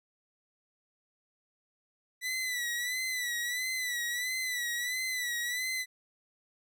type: tone with vibrato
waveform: sawtooth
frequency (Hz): 1975.5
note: B6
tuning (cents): 0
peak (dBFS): -28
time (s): 2.21-5.86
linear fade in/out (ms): 50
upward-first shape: sine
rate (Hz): 1.5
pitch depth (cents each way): 68
effects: none